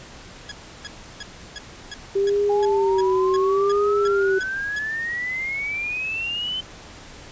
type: tone bursts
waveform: 15% pulse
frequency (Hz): 1672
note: G#6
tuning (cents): +11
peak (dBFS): -25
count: 13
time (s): 0.49-4.788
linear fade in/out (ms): 2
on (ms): 26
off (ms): 330
type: tone with vibrato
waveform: sine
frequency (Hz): 392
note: G4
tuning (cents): 0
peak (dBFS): -17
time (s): 2.15-4.39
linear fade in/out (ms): 10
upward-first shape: sine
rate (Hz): 0.72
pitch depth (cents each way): 74
type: exponential sweep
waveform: sine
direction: up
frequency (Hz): 810 to 3082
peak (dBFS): -24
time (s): 2.49-6.61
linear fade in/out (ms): 10
effects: pink hiss -42 dBFS RMS until 7.31 s + resampled to 16000 Hz